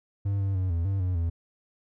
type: tone with pitch steps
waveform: triangle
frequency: 99.6 / 97.8 / 93 / 84.1 / 97.7 / 91.2 / 83.8 Hz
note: G2 / G2 / F#2 / E2 / G2 / F#2 / E2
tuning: +28 / -4 / +9 / +35 / -5 / -24 / +29 cents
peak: -22 dBFS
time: 0.25-1.3 s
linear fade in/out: 10 ms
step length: 150 ms
effects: none